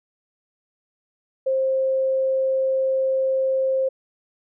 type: tone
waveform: sine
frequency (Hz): 529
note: C5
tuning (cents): +19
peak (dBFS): -18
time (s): 1.46-3.89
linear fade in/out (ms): 10
effects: none